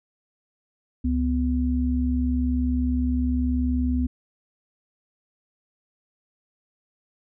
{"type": "tone pair together", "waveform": "sine", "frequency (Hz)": [69.75, 250], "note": ["C#2", "B3"], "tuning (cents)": [11, 21], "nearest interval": "octave + minor seventh", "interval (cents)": 2210, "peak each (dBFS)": -23, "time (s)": [1.04, 4.07], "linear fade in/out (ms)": 10, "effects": []}